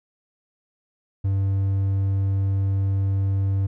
triangle tone, 97.5 Hz, G2, 9 cents flat, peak -17 dBFS, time 1.24-3.67 s, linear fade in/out 10 ms, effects none

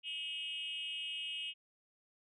sine tone with frequency modulation, 2876 Hz, F#7, 50 cents flat, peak -37 dBFS, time 0.03-1.54 s, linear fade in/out 50 ms, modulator 300 Hz, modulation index 0.93, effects tanh soft clip ceiling -35 dBFS

